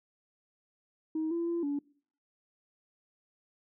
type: tone with pitch steps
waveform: sine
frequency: 316 / 338.1 / 340.4 / 286 Hz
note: D#4 / E4 / F4 / D4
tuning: +27 / +44 / -44 / -46 cents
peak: -28 dBFS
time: 1.15-1.79 s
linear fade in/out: 5 ms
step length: 160 ms
effects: noise-tail reverb RT60 0.5 s tail -24 dB re dry + tanh soft clip ceiling -26 dBFS